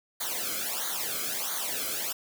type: noise with flanger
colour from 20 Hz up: white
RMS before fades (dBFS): -32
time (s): 0.2-2.13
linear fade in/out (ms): 10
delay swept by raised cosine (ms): 0.37 to 1.11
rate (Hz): 1.5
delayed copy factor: -0.95
effects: none